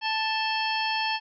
harmonic tone with a mistuned harmonic, 880 Hz, A5, in tune, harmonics 1 / 2 / 3 / 4 / 5 / 6, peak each -28 / -33 / -31 / -34 / -34 / -37 dBFS, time 0.01-1.2 s, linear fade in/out 50 ms, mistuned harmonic 4, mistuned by -150 cents, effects none

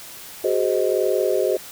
sine chord, Ab dominant seventh, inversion third, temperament just, 373.8 / 415.3 / 519.1 / 623 Hz, Gb4 / Ab4 / C5 / Eb5, +18 / 0 / -14 / +2 cents, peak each -22 / -23 / -23 / -24 dBFS, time 0.44-1.57 s, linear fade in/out 5 ms, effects white hiss -39 dBFS RMS until 1.71 s

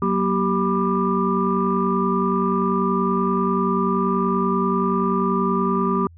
sine tone cluster, 185.6 / 236 / 389.8 / 985 / 1188 Hz, F#3 / A#3 / G4 / B5 / D6, +6 / +22 / -10 / -5 / +20 cents, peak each -22 / -24 / -23 / -28 / -23 dBFS, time 0.02-6.07 s, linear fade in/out 2 ms, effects tanh soft clip ceiling -7 dBFS + added 84 Hz sine -43 dBFS peak until 6.17 s

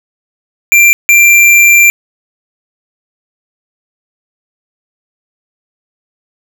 square tone bursts at uneven times, 2366 Hz, D7, 12 cents sharp, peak -3 dBFS, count 2, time 0.72-0.93 / 1.09-1.9 s, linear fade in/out 0 ms, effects none

